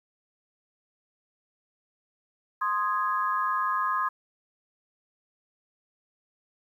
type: chord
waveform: sine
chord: Ab major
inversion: first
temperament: equal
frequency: 1046.5 / 1244.5 / 1661.2 Hz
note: C6 / Eb6 / Ab6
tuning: 0 / 0 / 0 cents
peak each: -27 / -28 / -33 dBFS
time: 2.61-4.09 s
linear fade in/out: 10 ms
effects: 10-bit